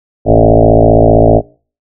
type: tone with frequency modulation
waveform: sine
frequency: 352.4 Hz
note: F4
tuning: 16 cents sharp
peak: -3 dBFS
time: 0.25-1.42 s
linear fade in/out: 50 ms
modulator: 55.4 Hz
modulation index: 6.1
effects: noise-tail reverb RT60 0.4 s tail -24 dB re dry